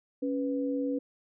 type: tone pair together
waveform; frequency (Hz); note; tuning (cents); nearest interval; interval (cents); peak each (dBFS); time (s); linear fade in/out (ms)
sine; 277.2 / 493.9; C#4 / B4; 0 / 0; minor seventh; 1000; -29 / -33; 0.22-0.99; 10
effects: none